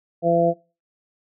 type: harmonic tone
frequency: 169.5 Hz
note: E3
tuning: 49 cents sharp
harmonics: 1 / 2 / 3 / 4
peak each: -24 / -24 / -20 / -19 dBFS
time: 0.22-0.54 s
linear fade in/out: 50 ms
effects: noise-tail reverb RT60 0.3 s tail -20 dB re dry